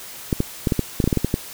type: clicks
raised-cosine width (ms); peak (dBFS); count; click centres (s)
3; -5; 12; 0.328 / 0.404 / 0.672 / 0.722 / 0.793 / 1.002 / 1.041 / 1.076 / 1.128 / 1.173 / 1.246 / 1.341
effects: white hiss -37 dBFS RMS until 1.53 s